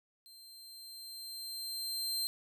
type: tone with level ramp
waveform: sawtooth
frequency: 4140 Hz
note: C8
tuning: 19 cents flat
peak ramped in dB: -51 to -29 dBFS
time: 0.26-2.27 s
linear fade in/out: 0 ms
effects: none